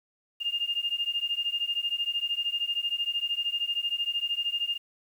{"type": "beating tone pair", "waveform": "sine", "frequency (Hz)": [2812, 2825], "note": ["F7", "F7"], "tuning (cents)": [11, 19], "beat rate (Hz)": 13, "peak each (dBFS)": -30, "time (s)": [0.4, 4.78], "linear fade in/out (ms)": 20, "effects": ["9-bit"]}